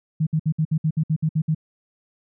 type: tone bursts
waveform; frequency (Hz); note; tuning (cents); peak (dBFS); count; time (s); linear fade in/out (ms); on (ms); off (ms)
sine; 156.9; D#3; +15; -17; 11; 0.2-1.548; 10; 68; 60
effects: none